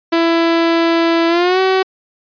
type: tone with pitch glide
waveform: sawtooth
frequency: 333.2 to 378.4 Hz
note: E4 to F#4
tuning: +19 to +39 cents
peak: -7 dBFS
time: 0.12-1.83 s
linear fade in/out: 10 ms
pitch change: +220 cents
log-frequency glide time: 1.28-1.6 s
effects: resampled to 11025 Hz